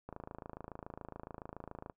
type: click train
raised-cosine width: 1 ms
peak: -30 dBFS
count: 50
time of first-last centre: 0.09-1.898 s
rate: 27.1 Hz
effects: noise-tail reverb RT60 0.1 s tail -21 dB re dry